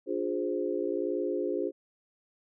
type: chord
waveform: sine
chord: D half-diminished seventh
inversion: none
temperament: equal with one note detuned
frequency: 293.7 / 353.9 / 415.3 / 523.3 Hz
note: D4 / F4 / Ab4 / C5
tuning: 0 / +23 / 0 / 0 cents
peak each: -35 / -32 / -33 / -35 dBFS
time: 0.06-1.72 s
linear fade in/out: 50 ms
effects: none